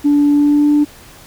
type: tone with pitch glide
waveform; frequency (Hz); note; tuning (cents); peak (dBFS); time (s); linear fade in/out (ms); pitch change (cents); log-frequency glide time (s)
sine; 290 to 294.7; D4 to D4; -22 to +6; -7; 0.04-0.85; 20; +28; 0.32-0.72
effects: tanh soft clip ceiling -5 dBFS + pink hiss -40 dBFS RMS until 1.26 s